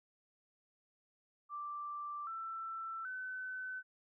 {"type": "tone with pitch steps", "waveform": "sine", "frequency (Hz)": [1174.7, 1333.9, 1514.6], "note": ["D6", "E6", "F#6"], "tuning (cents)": [0, 20, 40], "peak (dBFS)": -40, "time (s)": [1.49, 3.83], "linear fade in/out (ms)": 50, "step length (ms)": 780, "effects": []}